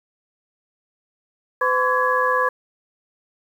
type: tone cluster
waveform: sine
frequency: 507 / 1021 / 1137 / 1671 Hz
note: B4 / C6 / C#6 / G#6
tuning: +45 / -43 / +44 / +10 cents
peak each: -22 dBFS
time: 1.61-2.49 s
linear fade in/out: 5 ms
effects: 8-bit